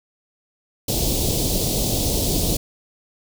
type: band-stop noise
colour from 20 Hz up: pink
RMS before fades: -21 dBFS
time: 0.88-2.57 s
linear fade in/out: 5 ms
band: 640 to 3600 Hz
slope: 24 dB/octave
effects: none